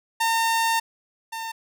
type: tone pair in turn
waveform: sawtooth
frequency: 910 / 904.2 Hz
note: A#5 / A5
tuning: -42 / +47 cents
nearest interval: unison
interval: 11 cents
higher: first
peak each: -16 / -26 dBFS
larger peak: first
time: 0.2-0.8 / 1.32-1.52 s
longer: first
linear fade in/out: 10 ms
effects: none